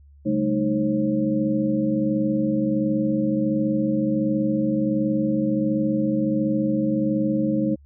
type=tone cluster; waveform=sine; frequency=140.8 / 194 / 215.4 / 309.6 / 537 Hz; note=C#3 / G3 / A3 / D#4 / C5; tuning=+27 / -18 / -37 / -9 / +45 cents; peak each=-30 / -30 / -23 / -23 / -28 dBFS; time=0.25-7.76 s; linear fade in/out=20 ms; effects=added 71 Hz sine -47 dBFS peak until 7.85 s